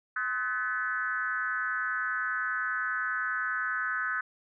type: tone with frequency modulation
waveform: sine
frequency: 1505 Hz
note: F#6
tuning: 29 cents sharp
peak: -28 dBFS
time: 0.16-4.21 s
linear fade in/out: 5 ms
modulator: 230 Hz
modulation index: 1.1
effects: none